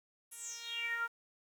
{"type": "tone with band-pass filter sweep", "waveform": "10% pulse", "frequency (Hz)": 466.2, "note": "A#4", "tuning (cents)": 0, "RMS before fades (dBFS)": -40, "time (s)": [0.31, 1.08], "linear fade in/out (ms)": 20, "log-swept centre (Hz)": [11000, 1200], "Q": 7.4, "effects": ["10-bit"]}